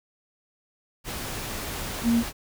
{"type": "tone in noise", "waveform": "sine", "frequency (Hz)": 233.1, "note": "A#3", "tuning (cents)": 0, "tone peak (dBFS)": -18, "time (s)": [2.03, 2.24], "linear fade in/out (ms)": 50, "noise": "pink", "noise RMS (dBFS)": -33, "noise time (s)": [1.04, 2.33], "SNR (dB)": 12, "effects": []}